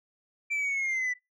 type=linear sweep; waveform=sine; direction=down; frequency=2349 to 1968 Hz; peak=-24 dBFS; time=0.5-1.14 s; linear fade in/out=20 ms; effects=noise-tail reverb RT60 0.2 s tail -21 dB re dry + tanh soft clip ceiling -26 dBFS